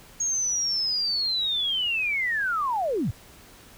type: linear sweep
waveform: sine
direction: down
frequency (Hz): 6600 to 80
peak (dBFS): -23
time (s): 0.2-3.11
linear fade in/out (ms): 5
effects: pink hiss -50 dBFS RMS until 3.77 s